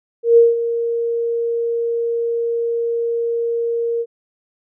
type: tone with ADSR envelope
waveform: sine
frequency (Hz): 466.2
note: A#4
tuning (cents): 0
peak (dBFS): -5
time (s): 0.23-4.06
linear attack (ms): 140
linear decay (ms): 180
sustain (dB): -12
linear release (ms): 52
effects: none